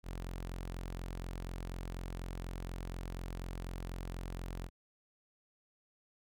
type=tone; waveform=sawtooth; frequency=44.12 Hz; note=F1; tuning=18 cents sharp; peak=-36 dBFS; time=0.03-4.7 s; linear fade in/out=50 ms; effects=none